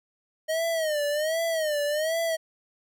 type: tone with vibrato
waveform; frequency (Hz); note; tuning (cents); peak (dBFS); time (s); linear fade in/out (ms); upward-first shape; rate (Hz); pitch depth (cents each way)
square; 622.3; D#5; 0; -25; 0.48-2.37; 20; sine; 1.3; 120
effects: none